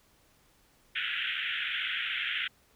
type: band-pass noise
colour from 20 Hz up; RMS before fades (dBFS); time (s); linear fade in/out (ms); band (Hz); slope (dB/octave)
white; -33; 0.95-2.48; 10; 1400 to 3400; 96
effects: pink hiss -65 dBFS RMS until 2.75 s